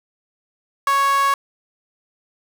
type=tone with high-pass filter; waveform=sawtooth; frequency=554.4 Hz; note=C#5; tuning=in tune; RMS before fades=-17 dBFS; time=0.87-1.34 s; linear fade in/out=2 ms; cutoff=1200 Hz; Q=8.2; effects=none